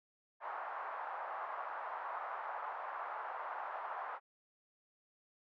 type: band-pass noise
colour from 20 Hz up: white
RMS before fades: -43 dBFS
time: 0.4-4.2 s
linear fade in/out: 50 ms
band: 720 to 1200 Hz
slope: 24 dB/octave
effects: none